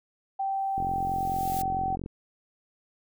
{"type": "tone with pitch glide", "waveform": "sine", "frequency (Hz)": [779, 766.5], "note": ["G5", "G5"], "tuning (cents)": [-11, -39], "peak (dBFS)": -26, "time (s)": [0.39, 1.96], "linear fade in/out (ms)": 10, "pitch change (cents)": -28, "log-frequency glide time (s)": [0.99, 1.72]}
{"type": "noise with exponential growth", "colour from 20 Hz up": "blue", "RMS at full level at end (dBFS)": -36, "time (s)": [0.51, 1.62], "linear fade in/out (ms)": 2, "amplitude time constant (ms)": 240}
{"type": "click train", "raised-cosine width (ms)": 3, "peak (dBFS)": -23, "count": 58, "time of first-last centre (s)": [0.78, 2.061], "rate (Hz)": 44.5}
{"effects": []}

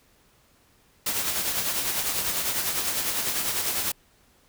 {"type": "noise with tremolo", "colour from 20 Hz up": "white", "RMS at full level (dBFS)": -25, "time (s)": [1.06, 3.92], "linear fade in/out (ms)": 5, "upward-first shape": "triangle", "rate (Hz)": 10, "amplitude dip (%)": 50, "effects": ["pink hiss -61 dBFS RMS until 4.48 s"]}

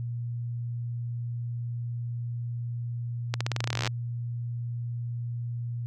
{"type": "accelerating click train", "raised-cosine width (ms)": 0.2, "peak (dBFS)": -11, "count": 20, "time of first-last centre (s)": [3.34, 3.874], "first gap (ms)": 66, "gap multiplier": 0.89, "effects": ["added 119 Hz sine -30 dBFS peak until 5.86 s"]}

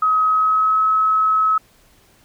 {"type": "tone with pitch glide", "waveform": "sine", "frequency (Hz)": [1270, 1287], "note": ["D#6", "E6"], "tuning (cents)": [35, -42], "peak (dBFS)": -13, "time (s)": [0.02, 1.58], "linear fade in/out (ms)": 5, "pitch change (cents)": 23, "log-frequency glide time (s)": [0.24, 0.82], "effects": ["pink hiss -54 dBFS RMS until 2.24 s"]}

